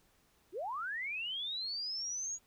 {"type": "linear sweep", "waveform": "sine", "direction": "up", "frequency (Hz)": [307.1, 6780], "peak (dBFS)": -36, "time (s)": [0.52, 2.39], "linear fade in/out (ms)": 50, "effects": ["pink hiss -70 dBFS RMS until 2.46 s"]}